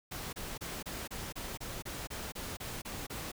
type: noise bursts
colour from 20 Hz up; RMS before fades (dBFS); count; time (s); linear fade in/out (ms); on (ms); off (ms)
pink; -41; 13; 0.11-3.318; 10; 220; 29
effects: none